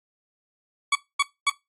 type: tone bursts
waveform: 20% pulse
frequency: 1129 Hz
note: C#6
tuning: 31 cents sharp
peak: -13 dBFS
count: 3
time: 0.92-1.499 s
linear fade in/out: 5 ms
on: 33 ms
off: 240 ms
effects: noise-tail reverb RT60 0.2 s tail -19 dB re dry + AAC 32 kbps